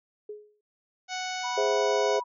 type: tone with exponential decay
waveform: sine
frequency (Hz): 420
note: G#4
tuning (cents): +19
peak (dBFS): -33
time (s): 0.29-0.61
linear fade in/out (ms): 5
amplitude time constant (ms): 68
type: harmonic tone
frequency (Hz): 740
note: F#5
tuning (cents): 0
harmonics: 1 / 2 / 3 / 4 / 5 / 6 / 7 / 8 / 9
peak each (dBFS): -34 / -39 / -38 / -42 / -42 / -44 / -42 / -44 / -45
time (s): 1.08-2.21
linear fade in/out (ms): 50
type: tone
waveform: sine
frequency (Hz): 978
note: B5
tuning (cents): -17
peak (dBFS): -31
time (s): 1.43-2.24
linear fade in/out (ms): 20
type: chord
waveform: sine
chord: Ab augmented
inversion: none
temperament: equal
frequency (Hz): 415.3 / 523.3 / 659.3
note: Ab4 / C5 / E5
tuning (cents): 0 / 0 / 0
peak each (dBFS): -26 / -28 / -29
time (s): 1.57-2.2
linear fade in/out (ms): 10
effects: none